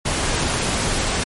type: noise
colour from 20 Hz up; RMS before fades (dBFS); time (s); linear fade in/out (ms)
pink; -21; 0.05-1.24; 10
effects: MP3 48 kbps